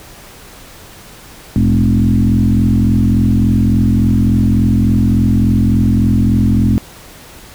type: tone with frequency modulation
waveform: sine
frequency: 160 Hz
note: D#3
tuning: 49 cents sharp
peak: -8 dBFS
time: 1.56-6.78 s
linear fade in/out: 0 ms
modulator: 43.5 Hz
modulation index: 2.5
effects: pink hiss -37 dBFS RMS until 7.54 s